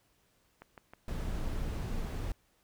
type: click train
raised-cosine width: 0.5 ms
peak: -33 dBFS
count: 4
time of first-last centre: 0.62-1.093 s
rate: 6.34 Hz
type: noise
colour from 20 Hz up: brown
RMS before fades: -35 dBFS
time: 1.08-2.32 s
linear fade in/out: 2 ms
effects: pink hiss -71 dBFS RMS until 2.63 s